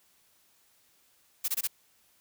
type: noise bursts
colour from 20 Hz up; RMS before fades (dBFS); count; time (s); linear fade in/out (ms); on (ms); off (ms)
blue; -29; 4; 1.44-1.675; 10; 43; 21
effects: white hiss -66 dBFS RMS until 2.2 s